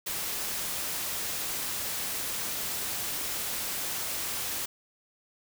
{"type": "noise", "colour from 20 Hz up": "white", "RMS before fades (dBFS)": -33, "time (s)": [0.06, 4.66], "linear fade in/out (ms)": 10, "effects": []}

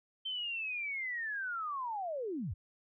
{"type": "linear sweep", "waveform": "sine", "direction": "down", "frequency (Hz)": [3120, 63.7], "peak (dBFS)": -35, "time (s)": [0.25, 2.54], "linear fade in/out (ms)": 10, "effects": []}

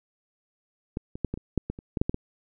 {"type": "clicks", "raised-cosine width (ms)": 3, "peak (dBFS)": [-16, -23, -12, -17, -25, -10, -17, -27, -14, -8, -12, -16], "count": 12, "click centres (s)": [0.971, 1.155, 1.247, 1.34, 1.375, 1.577, 1.7, 1.789, 1.972, 2.015, 2.095, 2.144], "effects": []}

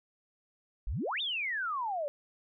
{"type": "exponential two-way sweep", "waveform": "sine", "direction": "up then down", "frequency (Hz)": [39.45, 3729, 556], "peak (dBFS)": -31, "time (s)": [0.87, 2.08], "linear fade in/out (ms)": 0, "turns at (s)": 1.21, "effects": []}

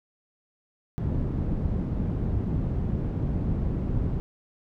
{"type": "low-pass noise", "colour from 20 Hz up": "white", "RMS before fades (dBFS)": -27, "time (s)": [0.98, 4.2], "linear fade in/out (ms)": 0, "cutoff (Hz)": 150, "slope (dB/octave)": 12, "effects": []}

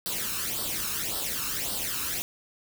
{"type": "noise with flanger", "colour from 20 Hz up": "white", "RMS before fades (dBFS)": -31, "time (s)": [0.06, 2.22], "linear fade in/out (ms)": 0, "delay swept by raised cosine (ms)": [0.22, 0.77], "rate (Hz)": 1.8, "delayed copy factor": 0.7, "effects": []}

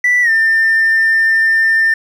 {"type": "tone with pitch glide", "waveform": "triangle", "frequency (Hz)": [1971, 1797], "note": ["B6", "A6"], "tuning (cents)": [-4, 36], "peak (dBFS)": -6, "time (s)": [0.04, 1.94], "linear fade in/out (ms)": 5, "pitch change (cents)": -160, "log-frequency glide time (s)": [0.22, 0.3], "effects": ["tanh soft clip ceiling -5 dBFS"]}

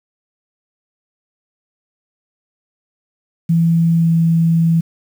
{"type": "tone with pitch glide", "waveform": "sine", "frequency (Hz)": [166.4, 165.35], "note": ["E3", "E3"], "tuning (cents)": [17, 6], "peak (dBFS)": -10, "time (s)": [3.49, 4.81], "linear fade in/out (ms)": 10, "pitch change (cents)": -11, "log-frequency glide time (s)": [3.97, 4.07], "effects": ["7-bit"]}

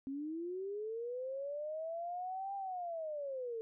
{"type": "linear two-way sweep", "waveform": "sine", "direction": "up then down", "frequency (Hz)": [264.7, 798, 440.4], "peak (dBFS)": -38, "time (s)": [0.07, 3.61], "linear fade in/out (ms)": 0, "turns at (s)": 2.55, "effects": []}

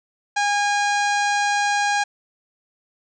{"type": "harmonic tone", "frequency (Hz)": 817, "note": "G#5", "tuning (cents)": -29, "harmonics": [1, 2, 3, 4, 5, 6, 7, 8, 9, 10], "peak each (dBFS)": [-20, -23, -29, -35, -32, -37, -35, -35, -40, -42], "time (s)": [0.36, 2.04], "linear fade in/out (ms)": 10, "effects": []}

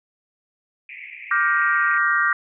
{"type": "band-pass noise", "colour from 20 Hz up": "white", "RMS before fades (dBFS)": -38, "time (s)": [0.89, 1.98], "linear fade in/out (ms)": 2, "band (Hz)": [2000, 2500], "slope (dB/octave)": 96}
{"type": "chord", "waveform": "sine", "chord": "G minor seventh", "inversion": "second", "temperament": "just", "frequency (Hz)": [1176, 1411.2, 1568, 1881.6], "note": ["D6", "F6", "G6", "Bb6"], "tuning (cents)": [2, 18, 0, 16], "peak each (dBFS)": -22, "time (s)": [1.31, 2.33], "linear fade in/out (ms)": 2}
{"effects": []}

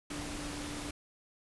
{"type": "tone in noise", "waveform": "sine", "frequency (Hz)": 292.9, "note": "D4", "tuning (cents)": -5, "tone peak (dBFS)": -42, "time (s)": [0.1, 0.91], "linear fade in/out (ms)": 5, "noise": "pink", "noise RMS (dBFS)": -41, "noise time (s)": [0.1, 0.91], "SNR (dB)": -4, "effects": ["resampled to 24000 Hz"]}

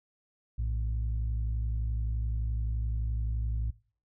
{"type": "tone pair together", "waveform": "sine", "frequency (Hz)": [58.34, 110], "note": ["A#1", "A2"], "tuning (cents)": [2, 0], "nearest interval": "major seventh", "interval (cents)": 1098, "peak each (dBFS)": [-28, -34], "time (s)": [0.58, 3.71], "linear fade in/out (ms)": 10, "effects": ["noise-tail reverb RT60 0.4 s tail -20 dB re dry", "tanh soft clip ceiling -23 dBFS"]}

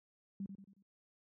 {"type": "tone with echo", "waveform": "sine", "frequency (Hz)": 196, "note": "G3", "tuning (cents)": 0, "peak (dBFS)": -38, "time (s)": [0.4, 0.46], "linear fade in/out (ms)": 2, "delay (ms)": 91, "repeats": 4, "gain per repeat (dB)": -7, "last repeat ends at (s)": 0.824, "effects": ["high-pass 100 Hz 12 dB/octave"]}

